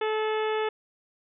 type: harmonic tone with a mistuned harmonic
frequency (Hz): 433.5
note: A4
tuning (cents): -26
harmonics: 1 / 2 / 3 / 4 / 5 / 6 / 7 / 8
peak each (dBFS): -26 / -32 / -36 / -38 / -40 / -42 / -43 / -44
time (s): 0.01-0.69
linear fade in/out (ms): 5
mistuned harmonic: 7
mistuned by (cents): -41
effects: none